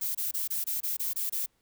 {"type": "noise bursts", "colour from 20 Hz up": "violet", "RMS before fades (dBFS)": -31, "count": 9, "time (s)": [0.01, 1.462], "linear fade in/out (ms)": 10, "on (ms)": 140, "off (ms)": 24, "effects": ["pink hiss -72 dBFS RMS until 1.61 s"]}